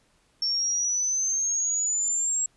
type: exponential sweep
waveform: sine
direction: up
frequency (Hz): 5430 to 7640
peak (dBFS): -23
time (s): 0.42-2.46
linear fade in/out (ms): 2
effects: pink hiss -65 dBFS RMS until 2.56 s + resampled to 24000 Hz